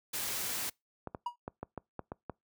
white noise, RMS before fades -36 dBFS, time 0.13-0.7 s, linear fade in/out 10 ms
clicks, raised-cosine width 1 ms, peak -24 dBFS, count 8, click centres 1.073 / 1.148 / 1.479 / 1.63 / 1.777 / 1.993 / 2.119 / 2.297 s
triangle tone with exponential decay, 961 Hz, B5, 48 cents flat, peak -27 dBFS, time 1.26-1.36 s, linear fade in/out 5 ms, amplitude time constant 21 ms
effects noise-tail reverb RT60 0.2 s tail -26 dB re dry + high-pass 60 Hz 12 dB/octave

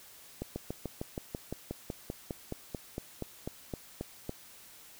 slowing click train, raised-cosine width 2 ms, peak -22 dBFS, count 20, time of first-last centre 0.42-4.294 s, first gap 140 ms, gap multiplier 1.04, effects white hiss -54 dBFS RMS until 4.99 s

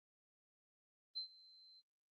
sine tone with ADSR envelope, 4093 Hz, C8, 39 cents flat, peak -39 dBFS, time 1.15-1.82 s, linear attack 25 ms, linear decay 99 ms, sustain -22 dB, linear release 31 ms, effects Opus 24 kbps

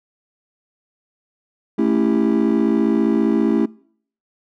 triangle chord, A dominant seventh, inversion none, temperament just, 220 / 275 / 330 / 396 Hz, A3 / C#4 / E4 / G4, 0 / -14 / +2 / +18 cents, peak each -16 / -17 / -17 / -21 dBFS, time 1.78-3.66 s, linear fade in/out 10 ms, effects noise-tail reverb RT60 0.6 s tail -25 dB re dry + tanh soft clip ceiling -6 dBFS

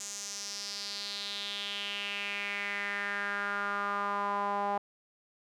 sawtooth tone with band-pass filter sweep, 202.2 Hz, G#3, 46 cents flat, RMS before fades -35 dBFS, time 0-4.78 s, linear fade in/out 5 ms, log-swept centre 6900 to 840 Hz, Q 4.1, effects none

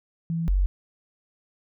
sine tone pair in turn, 165.6 / 47.17 Hz, E3 / F#1, +8 / +34 cents, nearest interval octave + minor seventh, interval 2174 cents, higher first, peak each -24 / -18 dBFS, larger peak second, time 0.3-0.48 / 0.48-0.66 s, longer neither, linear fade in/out 0 ms, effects none

